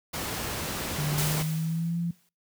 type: noise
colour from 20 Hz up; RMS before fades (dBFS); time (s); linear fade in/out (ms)
pink; -32; 0.13-1.43; 10
type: tone with pitch glide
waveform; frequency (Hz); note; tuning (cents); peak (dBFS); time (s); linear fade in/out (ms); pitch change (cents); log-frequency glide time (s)
sine; 148.6 to 170.7; D3 to F3; +21 to -39; -26; 0.98-2.11; 5; +240; 1.14-1.98
type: noise with exponential decay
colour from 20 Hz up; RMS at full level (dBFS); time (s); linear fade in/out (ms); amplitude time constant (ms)
white; -29; 1.18-2.29; 1; 240
effects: noise-tail reverb RT60 0.3 s tail -25 dB re dry + high-pass 60 Hz 12 dB/octave